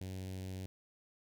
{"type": "tone with notch filter", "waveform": "sawtooth", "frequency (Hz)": 94, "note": "F#2", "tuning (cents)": 28, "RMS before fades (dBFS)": -43, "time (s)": [0.01, 0.66], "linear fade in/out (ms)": 0, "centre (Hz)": 1200, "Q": 0.61, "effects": []}